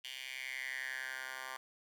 10% pulse tone with high-pass filter sweep, 130.81 Hz, C3, in tune, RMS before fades -43 dBFS, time 0.04-1.57 s, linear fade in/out 5 ms, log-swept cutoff 2800 to 1200 Hz, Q 5.7, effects none

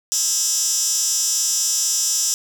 15% pulse tone with high-pass filter, 324.1 Hz, E4, 29 cents flat, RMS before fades -20 dBFS, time 0.12-2.34 s, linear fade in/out 0 ms, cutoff 6400 Hz, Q 8, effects none

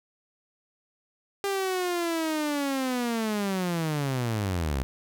sawtooth linear sweep, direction down, 400.4 to 61.74 Hz, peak -22 dBFS, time 1.44-4.83 s, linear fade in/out 0 ms, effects none

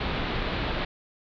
pink low-pass noise, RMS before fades -29 dBFS, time 0-0.85 s, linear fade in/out 5 ms, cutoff 4100 Hz, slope 48 dB/octave, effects none

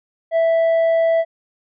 sine tone with tanh clipping, 659 Hz, E5, 1 cent flat, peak -14 dBFS, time 0.31-1.25 s, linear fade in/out 50 ms, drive 4 dB, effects none

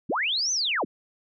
sine linear two-way sweep, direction up then down, 107.7 to 6272 to 107.7 Hz, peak -23 dBFS, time 0.09-0.85 s, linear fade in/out 10 ms, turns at 0.52 s, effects none

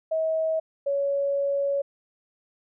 sine tone pair in turn, 640 / 560.2 Hz, D#5 / C#5, +49 / +18 cents, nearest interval major second, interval 231 cents, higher first, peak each -22 / -22 dBFS, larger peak neither, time 0.11-0.6 / 0.86-1.82 s, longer second, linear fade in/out 10 ms, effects none

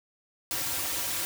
white noise with comb filter, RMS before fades -31 dBFS, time 0.51-1.25 s, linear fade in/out 0 ms, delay 4.7 ms, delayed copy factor -0.85, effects none

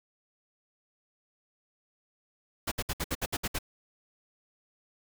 pink noise bursts, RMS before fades -31 dBFS, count 9, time 2.67-3.588 s, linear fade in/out 10 ms, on 46 ms, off 63 ms, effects none

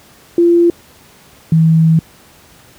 sine tone pair in turn, 343.2 / 161.6 Hz, F4 / E3, -30 / -34 cents, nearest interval octave + minor second, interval 1304 cents, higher first, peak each -6 dBFS, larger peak neither, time 0.38-0.7 / 1.52-1.99 s, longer second, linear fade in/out 2 ms, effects pink hiss -44 dBFS RMS until 2.78 s + high-pass 60 Hz 12 dB/octave

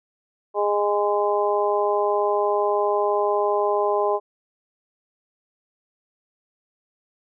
harmonic tone, 205.8 Hz, G#3, 16 cents flat, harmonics 2 / 3 / 4 / 5, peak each -22 / -24 / -25 / -26 dBFS, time 0.54-4.2 s, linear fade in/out 50 ms, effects none

